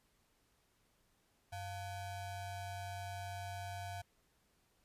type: ring-modulated tone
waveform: square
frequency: 398.8 Hz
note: G4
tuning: 30 cents sharp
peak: -40 dBFS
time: 1.52-4.02 s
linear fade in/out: 10 ms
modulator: 304 Hz
effects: pink hiss -75 dBFS RMS until 4.84 s + resampled to 32000 Hz